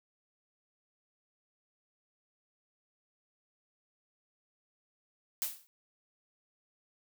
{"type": "noise with exponential decay", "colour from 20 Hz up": "blue", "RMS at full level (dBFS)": -30, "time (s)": [5.42, 5.67], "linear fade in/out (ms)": 0, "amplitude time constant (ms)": 54, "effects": []}